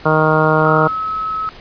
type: harmonic tone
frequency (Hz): 156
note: D#3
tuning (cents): +5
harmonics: 1 / 2 / 3 / 4 / 5 / 6 / 7 / 8 / 9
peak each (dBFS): -17 / -21 / -17 / -18 / -22 / -21 / -20 / -22 / -19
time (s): 0.05-0.88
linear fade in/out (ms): 10
type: tone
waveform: sine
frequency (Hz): 1289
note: E6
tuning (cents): -39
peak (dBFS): -18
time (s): 0.65-1.49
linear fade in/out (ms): 0
effects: pink hiss -38 dBFS RMS until 1.6 s + resampled to 11025 Hz